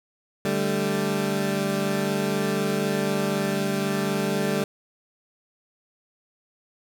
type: chord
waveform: 20% pulse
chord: D suspended fourth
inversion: none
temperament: equal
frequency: 146.83 / 196 / 220 Hz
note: D3 / G3 / A3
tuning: 0 / 0 / 0 cents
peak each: -25 / -20 / -24 dBFS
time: 0.45-4.64 s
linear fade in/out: 2 ms
effects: none